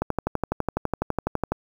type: click train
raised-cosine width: 1 ms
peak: -9 dBFS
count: 19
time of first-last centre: 0.02-1.52 s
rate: 12 Hz
effects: 7-bit